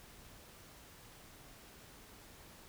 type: silence
effects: pink hiss -57 dBFS RMS until 2.68 s